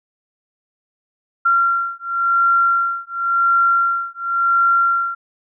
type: beating tone pair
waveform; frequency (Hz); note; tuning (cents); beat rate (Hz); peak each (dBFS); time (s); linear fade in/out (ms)
sine; 1374 / 1374.93; F6 / F6; -29 / -27; 0.93; -17; 1.45-5.15; 10
effects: none